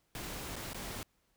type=noise with dropouts; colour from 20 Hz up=pink; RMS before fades=-42 dBFS; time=0.15-1.03 s; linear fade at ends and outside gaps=1 ms; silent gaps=0.557-0.563 / 0.733-0.745 s; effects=pink hiss -75 dBFS RMS until 1.36 s